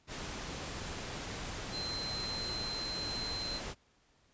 sine tone in noise, 4106 Hz, C8, 33 cents flat, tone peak -37 dBFS, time 1.71-3.61 s, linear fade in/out 50 ms, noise pink, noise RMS -41 dBFS, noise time 0.07-3.75 s, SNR +1 dB, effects pink hiss -69 dBFS RMS until 4.33 s + resampled to 16000 Hz

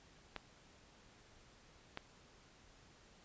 clicks, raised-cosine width 0.3 ms, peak -26 dBFS, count 2, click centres 0.363 / 1.974 s, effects pink hiss -64 dBFS RMS until 3.24 s + resampled to 16000 Hz

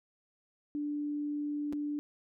sine tone with dropouts, 293.7 Hz, D4, in tune, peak -32 dBFS, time 0.75-1.99 s, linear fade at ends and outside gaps 0 ms, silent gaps 1.726-1.732 s, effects none

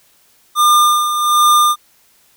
square tone with tremolo, 1203 Hz, D6, 41 cents sharp, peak -8 dBFS, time 0.55-1.76 s, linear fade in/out 50 ms, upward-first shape sine, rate 1.3 Hz, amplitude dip 60%, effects white hiss -53 dBFS RMS until 2.36 s

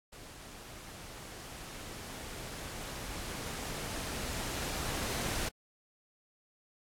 pink noise with level ramp, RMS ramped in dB -50 to -34 dBFS, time 0.12-5.49 s, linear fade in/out 10 ms, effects low-pass 12000 Hz 12 dB/octave + AAC 64 kbps

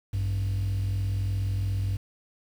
triangle tone pair together, 55 / 98 Hz, A1 / G2, 0 / 0 cents, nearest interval minor seventh, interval 1000 cents, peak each -29 / -22 dBFS, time 0.13-1.97 s, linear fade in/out 10 ms, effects tanh soft clip ceiling -21 dBFS + 8-bit

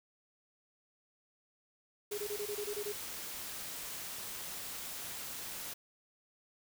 sine tone bursts, 414.2 Hz, G#4, 5 cents flat, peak -36 dBFS, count 9, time 2.11-2.924 s, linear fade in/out 10 ms, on 70 ms, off 23 ms
white noise, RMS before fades -43 dBFS, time 2.11-5.74 s, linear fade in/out 10 ms
effects none

